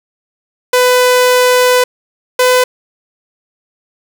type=tone pair in turn; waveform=sawtooth; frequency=499.7 / 503.2 Hz; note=B4 / B4; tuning=+20 / +32 cents; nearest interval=unison; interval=12 cents; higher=second; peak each=-3 dBFS; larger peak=neither; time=0.73-1.84 / 2.39-2.64 s; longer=first; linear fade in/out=5 ms; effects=none